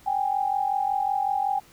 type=tone pair together; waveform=sine; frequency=777 / 822.4 Hz; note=G5 / G#5; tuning=-16 / -17 cents; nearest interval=minor second; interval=99 cents; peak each=-25 dBFS; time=0.06-1.6 s; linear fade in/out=10 ms; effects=pink hiss -54 dBFS RMS until 1.72 s